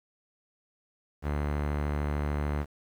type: tone with low-pass filter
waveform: sawtooth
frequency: 73.42 Hz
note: D2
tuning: in tune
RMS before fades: -30 dBFS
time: 1.22-2.66 s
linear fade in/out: 50 ms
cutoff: 1800 Hz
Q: 1
effects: 9-bit